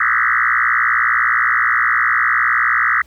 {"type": "tone with frequency modulation", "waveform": "sine", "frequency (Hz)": 1599, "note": "G6", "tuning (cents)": 34, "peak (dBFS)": -12, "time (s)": [0, 3.02], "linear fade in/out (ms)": 5, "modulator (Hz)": 59.7, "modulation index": 6.6, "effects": ["added 67 Hz sine -47 dBFS peak until 3.06 s", "pink hiss -53 dBFS RMS until 3.06 s"]}